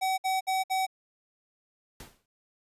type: tone bursts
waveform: square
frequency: 759 Hz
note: F#5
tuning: 44 cents sharp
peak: -26 dBFS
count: 4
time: 0.01-0.867 s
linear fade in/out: 20 ms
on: 170 ms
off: 59 ms
type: noise with exponential decay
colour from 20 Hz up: pink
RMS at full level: -42 dBFS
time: 2-2.26 s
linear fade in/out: 2 ms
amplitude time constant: 56 ms
effects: resampled to 32000 Hz